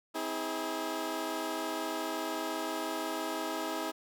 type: chord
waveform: 15% pulse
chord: C augmented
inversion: none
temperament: equal with one note detuned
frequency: 261.6 / 321.5 / 415.3 Hz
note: C4 / E4 / G#4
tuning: 0 / -43 / 0 cents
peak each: -35 / -29 / -33 dBFS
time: 0.14-3.92 s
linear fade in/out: 20 ms
effects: none